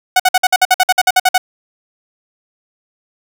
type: tone bursts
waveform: sawtooth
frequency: 740 Hz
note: F#5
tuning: in tune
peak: -3 dBFS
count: 14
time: 0.16-1.38 s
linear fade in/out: 5 ms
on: 37 ms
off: 54 ms
effects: none